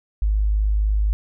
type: tone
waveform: sine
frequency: 51.91 Hz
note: G#1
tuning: in tune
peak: -16 dBFS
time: 0.22-1.13 s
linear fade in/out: 0 ms
effects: none